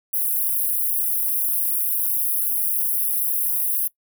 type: high-pass noise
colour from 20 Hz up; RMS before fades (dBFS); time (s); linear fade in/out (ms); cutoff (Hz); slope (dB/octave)
white; -22; 0.13-3.88; 10; 10000; 96
effects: noise-tail reverb RT60 0.1 s tail -21 dB re dry